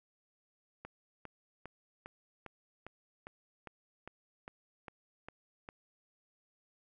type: click train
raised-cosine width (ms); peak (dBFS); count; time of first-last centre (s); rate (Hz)
0.5; -30; 13; 0.85-5.689; 2.48
effects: none